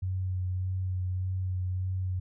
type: tone with vibrato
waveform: sine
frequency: 92.5 Hz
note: F#2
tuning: in tune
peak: -28 dBFS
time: 0.02-2.2 s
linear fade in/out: 10 ms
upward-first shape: sine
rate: 1.7 Hz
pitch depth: 18 cents each way
effects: none